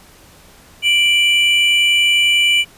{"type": "tone pair together", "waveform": "triangle", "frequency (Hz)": [2349, 2960], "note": ["D7", "F#7"], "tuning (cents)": [0, 0], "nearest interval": "major third", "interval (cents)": 400, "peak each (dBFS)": -12, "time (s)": [0.82, 2.65], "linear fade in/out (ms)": 50, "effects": ["pink hiss -45 dBFS RMS until 2.77 s", "resampled to 32000 Hz"]}